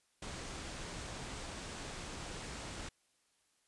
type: low-pass noise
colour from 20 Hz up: pink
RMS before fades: -45 dBFS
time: 0.22-2.89 s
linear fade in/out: 5 ms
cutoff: 9300 Hz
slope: 48 dB/octave
effects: white hiss -75 dBFS RMS until 3.67 s + resampled to 24000 Hz